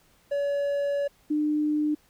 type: tone pair in turn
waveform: triangle / sine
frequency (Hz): 568 / 300.9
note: C#5 / D4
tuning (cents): +42 / +42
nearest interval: major seventh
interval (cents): 1100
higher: first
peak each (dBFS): -22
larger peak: neither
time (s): 0.31-1.08 / 1.3-1.95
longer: first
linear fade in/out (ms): 10
effects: pink hiss -62 dBFS RMS until 2.09 s